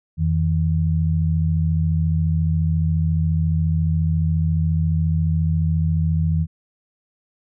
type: tone pair together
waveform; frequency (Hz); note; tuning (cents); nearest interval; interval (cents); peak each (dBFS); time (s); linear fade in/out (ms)
sine; 85.69 / 160; F2 / D#3; -32 / +49; major seventh; 1081; -19; 0.17-6.47; 50
effects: none